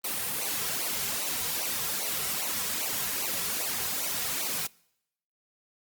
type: noise with flanger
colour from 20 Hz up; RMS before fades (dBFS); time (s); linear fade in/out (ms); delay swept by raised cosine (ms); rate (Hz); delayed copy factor
white; -31; 0.04-4.67; 5; 0.57 to 3.47; 2.5; -0.95
effects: noise-tail reverb RT60 0.8 s tail -25 dB re dry + Opus 32 kbps